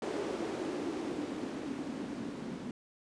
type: noise with low-pass filter sweep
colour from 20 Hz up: violet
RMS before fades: -38 dBFS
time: 0.02-2.71 s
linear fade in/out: 2 ms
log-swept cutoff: 370 to 230 Hz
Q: 3.3
effects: resampled to 22050 Hz